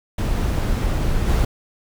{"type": "noise with level steps", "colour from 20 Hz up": "brown", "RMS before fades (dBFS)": [-20, -17], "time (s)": [0.18, 1.45], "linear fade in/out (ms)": 5, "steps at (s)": 1.27, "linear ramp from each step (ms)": 20, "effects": []}